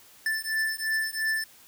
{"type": "beating tone pair", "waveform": "square", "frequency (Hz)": [1760, 1762.9], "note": ["A6", "A6"], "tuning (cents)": [0, 3], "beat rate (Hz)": 2.9, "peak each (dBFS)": -30, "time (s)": [0.26, 1.44], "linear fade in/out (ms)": 2, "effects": ["white hiss -54 dBFS RMS until 1.67 s"]}